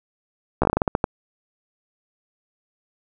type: slowing click train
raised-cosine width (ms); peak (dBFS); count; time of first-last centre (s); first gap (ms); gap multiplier
1; -4; 11; 0.62-1.042; 14; 1.23
effects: none